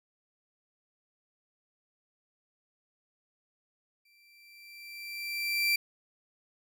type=tone with exponential growth; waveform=30% pulse; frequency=2349 Hz; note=D7; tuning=in tune; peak=-21 dBFS; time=4.05-5.76 s; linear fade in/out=5 ms; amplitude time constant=370 ms; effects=none